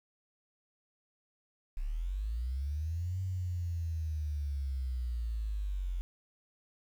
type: linear two-way sweep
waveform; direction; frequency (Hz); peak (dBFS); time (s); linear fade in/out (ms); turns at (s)
sine; up then down; 31.74 to 94.6 to 43.14; -32; 1.77-6.01; 0; 3.21
effects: 10-bit